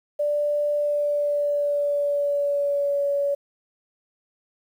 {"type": "tone with pitch glide", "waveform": "sine", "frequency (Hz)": [587.3, 566.6], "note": ["D5", "C#5"], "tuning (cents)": [0, 38], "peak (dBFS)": -20, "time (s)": [0.19, 3.35], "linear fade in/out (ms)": 10, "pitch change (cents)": -62, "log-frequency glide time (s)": [0.75, 3.05], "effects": ["9-bit"]}